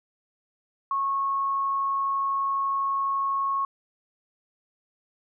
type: tone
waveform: sine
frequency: 1097 Hz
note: C#6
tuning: 18 cents flat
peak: -23 dBFS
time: 0.91-3.65 s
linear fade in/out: 2 ms
effects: none